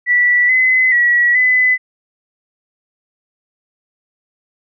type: tone with pitch steps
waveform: sine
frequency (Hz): 1958 / 2031 / 1928 / 2009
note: B6 / B6 / B6 / B6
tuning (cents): -15 / +48 / -42 / +29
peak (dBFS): -9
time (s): 0.06-1.78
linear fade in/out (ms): 50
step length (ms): 430
effects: none